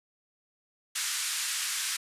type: band-pass noise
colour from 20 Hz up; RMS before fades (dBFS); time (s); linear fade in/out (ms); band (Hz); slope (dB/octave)
white; -32; 0.95-1.97; 10; 1300 to 10000; 24
effects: resampled to 32000 Hz